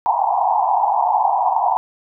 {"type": "band-pass noise", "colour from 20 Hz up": "pink", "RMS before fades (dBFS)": -17, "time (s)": [0.06, 1.77], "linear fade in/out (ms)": 0, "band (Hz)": [710, 980], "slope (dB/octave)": 96, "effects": []}